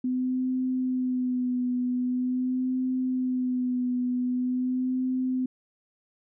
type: tone with vibrato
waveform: sine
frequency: 252.6 Hz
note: B3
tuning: 39 cents sharp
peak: -24 dBFS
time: 0.04-5.46 s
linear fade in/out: 5 ms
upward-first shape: sine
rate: 0.44 Hz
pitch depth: 29 cents each way
effects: none